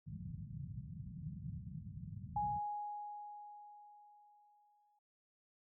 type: low-pass noise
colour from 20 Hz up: white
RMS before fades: -45 dBFS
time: 0.06-2.59 s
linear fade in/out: 20 ms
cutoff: 180 Hz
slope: 48 dB/octave
type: tone with exponential decay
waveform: sine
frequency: 830.6 Hz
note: G#5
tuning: in tune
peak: -33 dBFS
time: 2.36-4.99 s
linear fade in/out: 5 ms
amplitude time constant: 570 ms
effects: noise-tail reverb RT60 0.9 s tail -26 dB re dry + high-pass 80 Hz 12 dB/octave